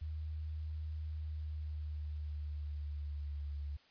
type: tone with pitch glide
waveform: sine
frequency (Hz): 77.4 to 72.22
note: D#2 to D2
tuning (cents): -9 to -28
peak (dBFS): -38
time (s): 0.01-3.77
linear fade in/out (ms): 10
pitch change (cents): -119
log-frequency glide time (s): 1.06-3.56
effects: white hiss -66 dBFS RMS until 3.9 s + resampled to 11025 Hz